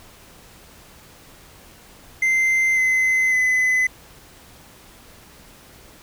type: tone with pitch steps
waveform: triangle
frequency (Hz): 2079 / 2049 / 2020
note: C7 / C7 / B6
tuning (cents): -12 / -37 / +39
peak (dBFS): -14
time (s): 2.22-3.87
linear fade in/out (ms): 5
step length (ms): 550
effects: pink hiss -47 dBFS RMS until 6.02 s